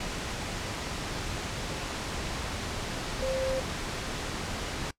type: tone in noise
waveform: sine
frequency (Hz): 527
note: C5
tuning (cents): +12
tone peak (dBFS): -28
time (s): 3.22-3.6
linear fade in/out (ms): 5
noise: pink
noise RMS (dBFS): -34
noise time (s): 0-4.91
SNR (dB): +3
effects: noise-tail reverb RT60 0.1 s tail -21 dB re dry + low-pass 7000 Hz 12 dB/octave